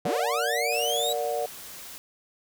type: linear sweep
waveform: sawtooth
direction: up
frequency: 126.9 to 3937 Hz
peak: -24 dBFS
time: 0.05-1.13 s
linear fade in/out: 5 ms
type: chord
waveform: sine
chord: Bb augmented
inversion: none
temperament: just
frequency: 466.2 / 582.7 / 728.4 Hz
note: Bb4 / D5 / F#5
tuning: 0 / -14 / -27 cents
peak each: -30 dBFS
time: 0.05-1.46 s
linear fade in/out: 5 ms
type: noise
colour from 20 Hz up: white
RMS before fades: -42 dBFS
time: 0.72-1.98 s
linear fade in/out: 0 ms
effects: none